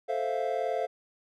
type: chord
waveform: triangle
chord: F major seventh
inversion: first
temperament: equal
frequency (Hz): 440 / 523.3 / 659.3 / 698.5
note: A4 / C5 / E5 / F5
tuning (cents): 0 / 0 / 0 / 0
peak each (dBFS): -32 / -31 / -32 / -30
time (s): 0.08-0.87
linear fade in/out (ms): 20
effects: none